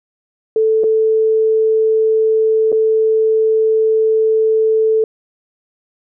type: tone with dropouts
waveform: sine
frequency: 440 Hz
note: A4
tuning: in tune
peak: -10 dBFS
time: 0.56-5.04 s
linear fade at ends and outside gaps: 2 ms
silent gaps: 0.836-0.84 / 2.719-2.726 s
effects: none